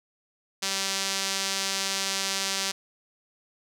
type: tone with band-pass filter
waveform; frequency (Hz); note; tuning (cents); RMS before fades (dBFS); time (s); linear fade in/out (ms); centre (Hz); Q
sawtooth; 194.1; G3; -17; -29; 0.62-2.72; 10; 5400; 1.2
effects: none